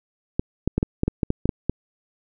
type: clicks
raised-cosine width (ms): 3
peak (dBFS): -7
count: 11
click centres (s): 0.395 / 0.676 / 0.78 / 0.829 / 1.034 / 1.08 / 1.232 / 1.304 / 1.456 / 1.492 / 1.696
effects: none

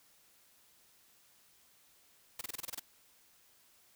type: noise bursts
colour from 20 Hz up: white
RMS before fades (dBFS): -40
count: 9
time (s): 2.39-2.796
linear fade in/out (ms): 5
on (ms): 22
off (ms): 26
effects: white hiss -66 dBFS RMS until 3.95 s

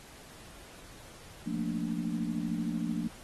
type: chord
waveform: sine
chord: Bb major seventh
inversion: second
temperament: equal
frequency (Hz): 174.61 / 220 / 233.1 / 293.7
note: F3 / A3 / Bb3 / D4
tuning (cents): 0 / 0 / 0 / 0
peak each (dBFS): -35 / -36 / -35 / -37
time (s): 1.46-3.08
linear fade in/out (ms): 10
effects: pink hiss -52 dBFS RMS until 3.23 s + AAC 32 kbps

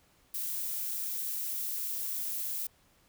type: noise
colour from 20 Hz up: violet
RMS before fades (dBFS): -35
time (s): 0.34-2.67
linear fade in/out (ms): 5
effects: pink hiss -66 dBFS RMS until 3.08 s

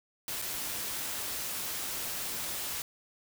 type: noise with dropouts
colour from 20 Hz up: white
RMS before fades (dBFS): -36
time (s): 0.28-2.82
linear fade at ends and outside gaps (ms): 1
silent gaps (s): 0.417-0.422
effects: none

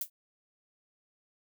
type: noise with exponential decay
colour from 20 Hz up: violet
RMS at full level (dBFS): -28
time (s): 0.01-0.1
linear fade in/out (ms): 5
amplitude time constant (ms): 18
effects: none

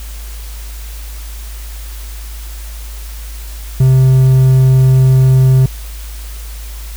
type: tone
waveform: triangle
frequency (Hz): 130.81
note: C3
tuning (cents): 0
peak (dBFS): -3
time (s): 3.8-5.66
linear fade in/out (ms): 5
effects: added 53 Hz sine -24 dBFS peak until 6.96 s + white hiss -35 dBFS RMS until 6.96 s

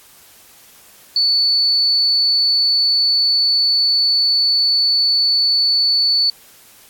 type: tone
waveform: sine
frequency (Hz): 4470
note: C#8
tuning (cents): +14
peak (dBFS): -12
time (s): 1.16-6.3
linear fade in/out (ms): 2
effects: white hiss -46 dBFS RMS until 6.89 s + AAC 64 kbps

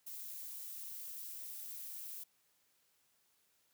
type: noise with amplitude modulation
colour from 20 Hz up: violet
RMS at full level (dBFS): -44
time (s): 0.06-2.24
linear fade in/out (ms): 10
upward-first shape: sine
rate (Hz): 241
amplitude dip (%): 60
effects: white hiss -75 dBFS RMS until 3.73 s + high-pass 60 Hz 12 dB/octave

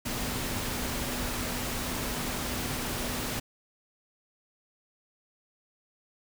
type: tone in noise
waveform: sine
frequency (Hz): 246.9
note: B3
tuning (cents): 0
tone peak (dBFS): -40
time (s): 0.05-3.4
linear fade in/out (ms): 10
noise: pink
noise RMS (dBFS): -33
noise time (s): 0.05-3.4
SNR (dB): -10
effects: none

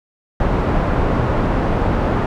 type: low-pass noise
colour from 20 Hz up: pink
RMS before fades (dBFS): -17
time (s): 0.4-2.26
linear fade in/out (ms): 2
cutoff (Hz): 1100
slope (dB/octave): 12
effects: none

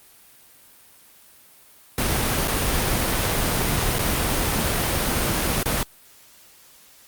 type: noise with dropouts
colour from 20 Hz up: pink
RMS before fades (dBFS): -22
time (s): 1.98-5.83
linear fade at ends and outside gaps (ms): 2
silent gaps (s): 2.476-2.48 / 3.986-3.99 / 5.631-5.657
effects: white hiss -51 dBFS RMS until 7.07 s + Opus 32 kbps

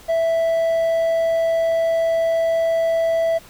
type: tone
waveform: triangle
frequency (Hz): 659.3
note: E5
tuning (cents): 0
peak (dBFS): -14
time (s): 0.08-3.39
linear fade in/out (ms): 20
effects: pink hiss -45 dBFS RMS until 3.49 s

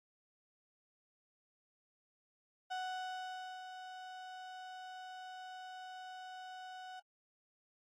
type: tone with ADSR envelope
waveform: 35% pulse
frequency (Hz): 742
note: F#5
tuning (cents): +5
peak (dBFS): -36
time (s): 2.7-7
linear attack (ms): 18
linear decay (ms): 900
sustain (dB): -9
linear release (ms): 9
effects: low-pass 5000 Hz 12 dB/octave + AAC 48 kbps

